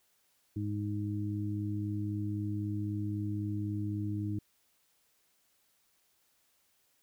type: harmonic tone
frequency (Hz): 103.83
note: G#2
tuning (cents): 0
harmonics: 1 / 2 / 3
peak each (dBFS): -34 / -40 / -37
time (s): 0.56-4.39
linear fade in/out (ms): 5
effects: white hiss -72 dBFS RMS until 7.02 s